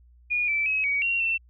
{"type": "tone with pitch steps", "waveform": "sine", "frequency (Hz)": [2442, 2324, 2556, 2258, 2748, 2691], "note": ["D#7", "D7", "D#7", "C#7", "F7", "E7"], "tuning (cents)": [-33, -19, 46, 31, -29, 35], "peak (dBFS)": -22, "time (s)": [0.3, 1.38], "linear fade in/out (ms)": 20, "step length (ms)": 180, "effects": ["added 60 Hz sine -52 dBFS peak until 1.49 s"]}